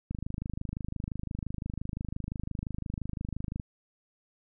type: click train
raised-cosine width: 5 ms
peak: -22 dBFS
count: 91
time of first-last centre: 0.11-3.598 s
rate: 25.8 Hz
effects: none